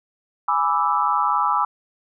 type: chord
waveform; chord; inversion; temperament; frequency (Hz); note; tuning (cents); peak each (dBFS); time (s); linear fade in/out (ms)
sine; E dominant seventh; first; equal; 830.6 / 987.8 / 1174.7 / 1318.5; G#5 / B5 / D6 / E6; 0 / 0 / 0 / 0; -24 / -22 / -22 / -23; 0.48-1.65; 5
effects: none

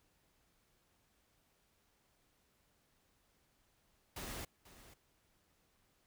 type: noise with echo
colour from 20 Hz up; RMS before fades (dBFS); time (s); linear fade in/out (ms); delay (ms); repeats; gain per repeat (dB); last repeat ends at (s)
pink; -45; 4.16-4.45; 5; 490; 1; -15; 4.94
effects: pink hiss -75 dBFS RMS until 6.06 s

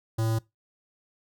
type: tone with notch filter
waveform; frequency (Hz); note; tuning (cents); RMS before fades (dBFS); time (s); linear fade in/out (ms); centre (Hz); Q
square; 112.1; A2; +33; -26; 0.18-0.39; 10; 2300; 1
effects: noise-tail reverb RT60 0.2 s tail -21 dB re dry

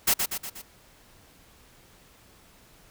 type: noise with echo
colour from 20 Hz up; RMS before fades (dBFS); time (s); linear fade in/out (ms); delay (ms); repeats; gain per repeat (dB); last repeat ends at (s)
white; -21; 0.07-0.14; 10; 120; 4; -5; 0.62
effects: pink hiss -56 dBFS RMS until 2.9 s

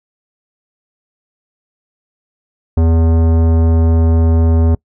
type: tone with tanh clipping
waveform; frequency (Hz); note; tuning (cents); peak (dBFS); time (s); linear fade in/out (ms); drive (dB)
sine; 82; E2; -9; -10; 2.77-4.75; 5; 17
effects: noise-tail reverb RT60 0.1 s tail -25 dB re dry

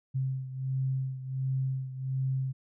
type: beating tone pair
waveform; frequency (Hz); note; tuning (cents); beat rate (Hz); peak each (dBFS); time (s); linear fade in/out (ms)
sine; 131.9 / 133.3; C3 / C3; +14 / +33; 1.4; -30 / -35; 0.14-2.53; 20
effects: none

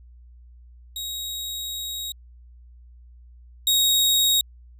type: tone pair in turn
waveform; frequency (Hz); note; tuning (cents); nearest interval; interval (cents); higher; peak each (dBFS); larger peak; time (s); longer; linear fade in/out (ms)
sawtooth; 3794 / 3772; A#7 / A#7; +30 / +20; unison; 10; first; -26 / -14; second; 0.96-2.12 / 3.67-4.41; first; 2
effects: added 60 Hz sine -45 dBFS peak until 4.79 s

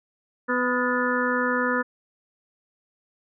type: harmonic tone with a mistuned harmonic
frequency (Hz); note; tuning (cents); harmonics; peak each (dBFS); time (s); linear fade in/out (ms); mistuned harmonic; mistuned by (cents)
249.4; B3; +17; 1 / 2 / 4 / 5 / 6 / 7; -27 / -27 / -30 / -30 / -28 / -28; 0.48-1.83; 20; 6; -58
effects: none

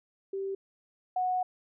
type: tone pair in turn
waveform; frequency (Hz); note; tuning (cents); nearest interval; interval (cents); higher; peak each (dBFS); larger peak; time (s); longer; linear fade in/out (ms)
sine; 389.4 / 735.1; G4 / F#5; -12 / -11; major seventh; 1101; second; -31 / -26; second; 0.33-0.55 / 1.16-1.43; second; 5
effects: none

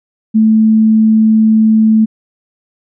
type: tone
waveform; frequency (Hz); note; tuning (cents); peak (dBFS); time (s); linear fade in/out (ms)
sine; 219.3; A3; -6; -5; 0.34-2.06; 20
effects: none

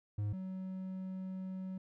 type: tone pair in turn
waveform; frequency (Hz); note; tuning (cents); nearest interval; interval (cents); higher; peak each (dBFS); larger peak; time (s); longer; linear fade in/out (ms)
triangle; 103.83 / 187.75; G#2 / F#3; 0 / +26; minor seventh; 1026; second; -31 / -37; first; 0.18-0.33 / 0.33-1.78; second; 5
effects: none

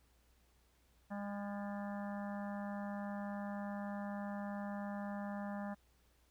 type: harmonic tone with a mistuned harmonic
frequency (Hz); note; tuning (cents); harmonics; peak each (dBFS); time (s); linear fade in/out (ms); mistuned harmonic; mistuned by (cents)
202.6; G#3; -43; 1 / 3 / 4 / 5 / 6 / 7 / 8 / 9; -41 / -48 / -49 / -54 / -56 / -58 / -59 / -56; 1.1-5.75; 20; 9; -70
effects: added 60 Hz sine -70 dBFS peak until 6.3 s + pink hiss -74 dBFS RMS until 6.3 s

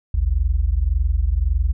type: tone pair together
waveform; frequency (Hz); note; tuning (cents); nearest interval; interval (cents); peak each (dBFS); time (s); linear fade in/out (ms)
sine; 52.22 / 74; G#1 / D2; +10 / +14; tritone; 604; -18 / -19; 0.14-1.73; 5
effects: none

